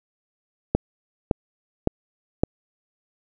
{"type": "click train", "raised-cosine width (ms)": 2, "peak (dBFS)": -4, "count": 4, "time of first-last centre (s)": [0.75, 2.435], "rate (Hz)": 1.78, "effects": []}